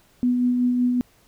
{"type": "tone with tremolo", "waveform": "sine", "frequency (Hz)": 246.9, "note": "B3", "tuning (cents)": 0, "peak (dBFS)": -16, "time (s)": [0.23, 1.01], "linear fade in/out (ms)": 0, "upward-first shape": "sine", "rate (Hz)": 5.3, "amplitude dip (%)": 30, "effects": ["pink hiss -58 dBFS RMS until 1.27 s"]}